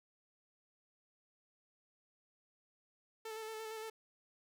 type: tone with vibrato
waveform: sawtooth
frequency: 440 Hz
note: A4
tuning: in tune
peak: -39 dBFS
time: 3.25-3.9 s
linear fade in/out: 5 ms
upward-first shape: square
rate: 8.7 Hz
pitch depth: 20 cents each way
effects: none